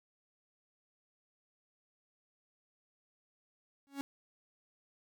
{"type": "tone with exponential growth", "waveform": "45% pulse", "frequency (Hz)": 277.8, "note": "C#4", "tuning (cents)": 4, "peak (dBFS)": -33, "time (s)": [3.87, 4.01], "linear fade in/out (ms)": 0, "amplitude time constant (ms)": 30, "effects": []}